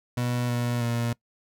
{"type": "tone with pitch steps", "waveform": "30% pulse", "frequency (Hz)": [122.4, 120.6, 118.1], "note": ["B2", "B2", "A#2"], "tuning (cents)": [-15, -41, 23], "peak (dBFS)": -22, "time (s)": [0.17, 1.13], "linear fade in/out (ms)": 5, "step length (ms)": 320, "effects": ["noise-tail reverb RT60 0.1 s tail -22 dB re dry"]}